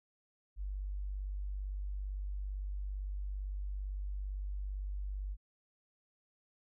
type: tone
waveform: sine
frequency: 48.87 Hz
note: G1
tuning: 5 cents flat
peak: -36 dBFS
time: 0.56-5.37 s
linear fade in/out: 50 ms
effects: none